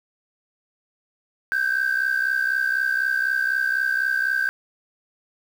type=tone pair together; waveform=sine; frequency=1536 / 1600 Hz; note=G6 / G6; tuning=-36 / +35 cents; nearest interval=minor second; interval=71 cents; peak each=-21 dBFS; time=1.52-4.49 s; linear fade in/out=0 ms; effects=tanh soft clip ceiling -15 dBFS + 7-bit